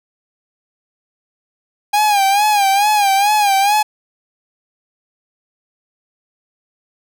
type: tone with vibrato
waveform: 45% pulse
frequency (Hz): 813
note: G#5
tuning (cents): -37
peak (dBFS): -11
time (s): 1.93-3.83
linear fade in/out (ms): 10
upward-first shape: sine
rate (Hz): 2.3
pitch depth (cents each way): 82
effects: none